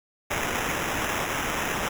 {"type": "noise with sample-and-hold", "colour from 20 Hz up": "blue", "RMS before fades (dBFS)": -28, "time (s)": [0.3, 1.89], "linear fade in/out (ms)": 10, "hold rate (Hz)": 4410, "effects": []}